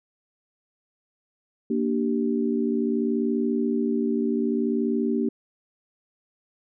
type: chord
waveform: sine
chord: G minor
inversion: first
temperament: equal with one note detuned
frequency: 233.1 / 293.7 / 387.7 Hz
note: Bb3 / D4 / G4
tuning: 0 / 0 / -19 cents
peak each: -24 / -27 / -27 dBFS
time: 1.7-5.29 s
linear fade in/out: 5 ms
effects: none